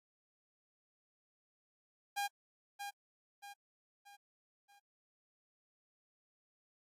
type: tone with echo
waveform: sawtooth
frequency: 808 Hz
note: G#5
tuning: 48 cents flat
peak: -31 dBFS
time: 2.16-2.28 s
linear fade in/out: 20 ms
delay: 630 ms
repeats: 4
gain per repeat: -7 dB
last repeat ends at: 4.8 s
effects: AAC 48 kbps